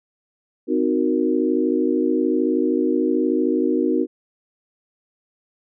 sine chord, C half-diminished seventh, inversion none, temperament equal with one note detuned, 257.9 / 311.1 / 370 / 466.2 Hz, C4 / Eb4 / Gb4 / Bb4, -25 / 0 / 0 / 0 cents, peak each -22 / -21 / -22 / -25 dBFS, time 0.67-4.07 s, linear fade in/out 50 ms, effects none

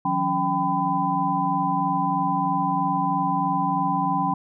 sine tone cluster, 158.6 / 181.7 / 277.9 / 783 / 1005 Hz, D#3 / F#3 / C#4 / G5 / B5, +33 / -31 / +4 / -2 / +30 cents, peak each -32 / -28 / -28 / -25 / -24 dBFS, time 0.05-4.34 s, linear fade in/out 5 ms, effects none

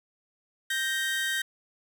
30% pulse tone pair together, 1568 / 1864.7 Hz, G6 / A#6, 0 / 0 cents, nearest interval minor third, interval 300 cents, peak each -27 dBFS, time 0.7-1.42 s, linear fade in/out 5 ms, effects none

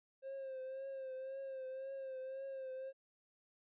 triangle tone with vibrato, 531 Hz, C5, 25 cents sharp, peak -40 dBFS, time 0.22-2.93 s, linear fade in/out 50 ms, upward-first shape triangle, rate 1.9 Hz, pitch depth 47 cents each way, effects tanh soft clip ceiling -37 dBFS + resampled to 8000 Hz

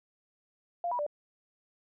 sine tone with pitch steps, 695 / 975 / 588 Hz, F5 / B5 / D5, -9 / -23 / +2 cents, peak -29 dBFS, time 0.84-1.065 s, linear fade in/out 2 ms, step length 75 ms, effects none

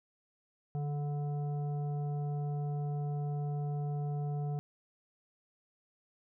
sine tone with frequency modulation, 146.83 Hz, D3, in tune, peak -32 dBFS, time 0.75-4.59 s, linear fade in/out 0 ms, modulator 581 Hz, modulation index 0.42, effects none

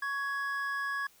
triangle tone pair together, 1114.6 / 1670 Hz, C#6 / G#6, +9 / +9 cents, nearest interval perfect fifth, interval 700 cents, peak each -34 / -31 dBFS, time 0.02-1.07 s, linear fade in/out 5 ms, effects white hiss -62 dBFS RMS until 1.2 s

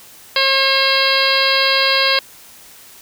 harmonic tone with a mistuned harmonic, 539 Hz, C#5, 49 cents flat, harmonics 1 / 2 / 3 / 4 / 5 / 6 / 7 / 8 / 9, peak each -21 / -21 / -21 / -21 / -21 / -21 / -21 / -21 / -21 dBFS, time 0.36-2.19 s, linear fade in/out 2 ms, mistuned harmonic 7, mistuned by +79 cents, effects white hiss -42 dBFS RMS until 3.01 s

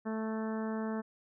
harmonic tone, 220 Hz, A3, in tune, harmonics 1 / 2 / 3 / 4 / 5 / 6 / 7 / 8, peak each -34 / -40 / -44 / -46 / -48 / -50 / -51 / -52 dBFS, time 0.05-1.02 s, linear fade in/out 20 ms, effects none

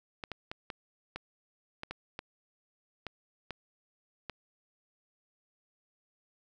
clicks, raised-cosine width 0.3 ms, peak -22 dBFS, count 11, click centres 0.238 / 0.317 / 0.515 / 0.702 / 1.16 / 1.834 / 1.91 / 2.191 / 3.067 / 3.507 / 4.297 s, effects none

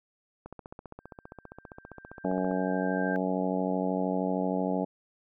click train, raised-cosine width 1 ms, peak -28 dBFS, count 32, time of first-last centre 0.46-2.513 s, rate 15.1 Hz
sine tone with exponential growth, 1577 Hz, G6, 10 cents sharp, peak -32 dBFS, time 0.99-3.16 s, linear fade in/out 0 ms, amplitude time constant 470 ms
harmonic tone, 93 Hz, F#2, 9 cents sharp, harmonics 2 / 3 / 4 / 5 / 6 / 7 / 8 / 9, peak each -31 / -32 / -39 / -35 / -36 / -35 / -42 / -37 dBFS, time 2.24-4.85 s, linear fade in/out 10 ms
effects none

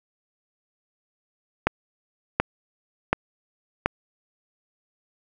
click train, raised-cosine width 0.5 ms, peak -3 dBFS, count 4, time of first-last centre 1.67-3.86 s, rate 1.37 Hz, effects none

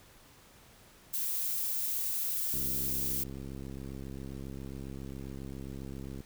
violet noise, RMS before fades -33 dBFS, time 1.13-3.24 s, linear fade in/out 10 ms
click train, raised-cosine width 3 ms, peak -30 dBFS, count 248, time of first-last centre 2.54-6.205 s, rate 67.4 Hz
effects pink hiss -58 dBFS RMS until 6.25 s

